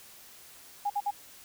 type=tone bursts; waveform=sine; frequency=817 Hz; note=G#5; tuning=29 cents flat; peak=-26 dBFS; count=3; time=0.85-1.109 s; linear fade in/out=10 ms; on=51 ms; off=53 ms; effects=white hiss -52 dBFS RMS until 1.44 s